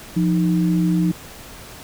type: tone pair together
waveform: sine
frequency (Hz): 174.6 / 311.1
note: F3 / D#4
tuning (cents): 0 / 0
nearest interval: minor seventh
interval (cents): 1000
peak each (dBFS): -16 / -21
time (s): 0.16-1.12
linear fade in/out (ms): 10
effects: pink hiss -39 dBFS RMS until 1.83 s